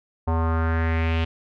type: tone with low-pass filter sweep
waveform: square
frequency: 81.7 Hz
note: E2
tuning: 15 cents flat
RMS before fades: -22 dBFS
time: 0.27-1.25 s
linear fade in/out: 10 ms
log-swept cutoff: 920 to 3000 Hz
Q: 3.2
effects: none